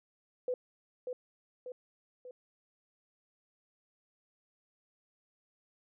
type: tone with echo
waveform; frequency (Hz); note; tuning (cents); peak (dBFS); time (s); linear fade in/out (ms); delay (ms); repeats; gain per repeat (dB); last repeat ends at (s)
sine; 501; B4; +25; -30; 0.48-0.54; 2; 590; 3; -5; 2.31
effects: none